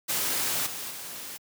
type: noise with level steps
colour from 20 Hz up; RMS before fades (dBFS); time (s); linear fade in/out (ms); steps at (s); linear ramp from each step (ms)
white; -28 / -36 / -39; 0.08-1.38; 20; 0.66 / 0.9; 10
effects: high-pass 100 Hz 12 dB/octave